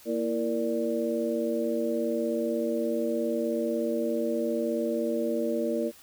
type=harmonic tone with a mistuned harmonic; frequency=116.7 Hz; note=A#2; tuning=2 cents sharp; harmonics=2 / 3 / 4 / 5; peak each=-31 / -31 / -31 / -31 dBFS; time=0.05-5.92 s; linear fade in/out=50 ms; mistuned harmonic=3; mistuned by=-89 cents; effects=white hiss -53 dBFS RMS until 6.02 s